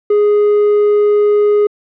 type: tone with quantisation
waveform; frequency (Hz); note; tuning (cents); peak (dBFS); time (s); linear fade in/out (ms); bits
triangle; 415.3; G#4; 0; -6; 0.1-1.67; 5; 6
effects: low-pass 2000 Hz 12 dB/octave